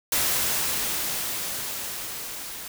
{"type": "noise with level ramp", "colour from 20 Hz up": "white", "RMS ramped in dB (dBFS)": [-23, -37], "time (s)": [0.12, 2.68], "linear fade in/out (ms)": 2, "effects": []}